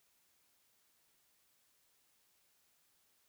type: silence
effects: white hiss -74 dBFS RMS until 3.28 s